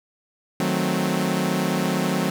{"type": "chord", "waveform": "sawtooth", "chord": "D# diminished seventh", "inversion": "none", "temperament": "equal", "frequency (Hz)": [155.56, 185, 220, 261.6], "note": ["D#3", "F#3", "A3", "C4"], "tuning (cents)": [0, 0, 0, 0], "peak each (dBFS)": [-24, -20, -24, -23], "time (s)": [0.6, 2.3], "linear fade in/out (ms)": 2, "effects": []}